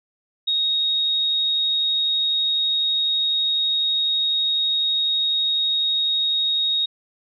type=tone; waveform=sine; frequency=3752 Hz; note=A#7; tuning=11 cents sharp; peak=-18 dBFS; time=0.47-6.86 s; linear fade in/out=10 ms; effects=none